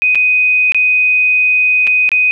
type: tone with dropouts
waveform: sine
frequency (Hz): 2500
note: D#7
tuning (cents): +8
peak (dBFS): -8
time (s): 0.02-2.31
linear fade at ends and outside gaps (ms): 0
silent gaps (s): 0.148-0.155 / 0.721-0.746 / 1.869-1.874 / 2.091-2.117
effects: none